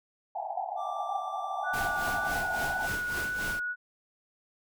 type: band-pass noise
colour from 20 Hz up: pink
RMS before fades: -35 dBFS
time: 0.35-2.87 s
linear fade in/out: 5 ms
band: 680 to 850 Hz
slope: 96 dB/octave
type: tone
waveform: triangle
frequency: 1174.7 Hz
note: D6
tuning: in tune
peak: -35 dBFS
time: 0.76-2.35 s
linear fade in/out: 50 ms
type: tone with vibrato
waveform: sine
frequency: 1469 Hz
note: F#6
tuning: 13 cents flat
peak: -30 dBFS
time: 1.63-3.76 s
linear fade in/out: 50 ms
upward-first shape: sine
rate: 1.9 Hz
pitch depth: 14 cents each way
type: noise with tremolo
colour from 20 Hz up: pink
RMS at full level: -36 dBFS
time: 1.73-3.6 s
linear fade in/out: 10 ms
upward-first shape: sine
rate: 3.6 Hz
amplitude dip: 70%
effects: none